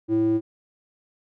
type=tone with band-pass filter; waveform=square; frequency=110 Hz; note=A2; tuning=in tune; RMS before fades=-21 dBFS; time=0.08-0.41 s; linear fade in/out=50 ms; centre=310 Hz; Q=6.8; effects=none